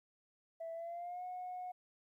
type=tone with pitch glide; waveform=sine; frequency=660 to 728.1 Hz; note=E5 to F#5; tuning=+2 to -28 cents; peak=-40 dBFS; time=0.6-1.72 s; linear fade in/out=10 ms; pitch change=+170 cents; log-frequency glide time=0.73-1.24 s; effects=tanh soft clip ceiling -38 dBFS + 13-bit